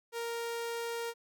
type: tone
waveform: sawtooth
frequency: 466.2 Hz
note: A#4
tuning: in tune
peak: -31 dBFS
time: 0.12-1.14 s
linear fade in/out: 50 ms
effects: none